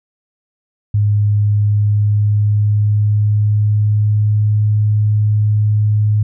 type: tone with pitch glide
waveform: sine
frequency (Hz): 103.83 to 105.77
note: G#2 to G#2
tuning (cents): 0 to +32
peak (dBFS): -10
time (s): 0.94-6.23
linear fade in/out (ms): 5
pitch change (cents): +32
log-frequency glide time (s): 1.49-4.63
effects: none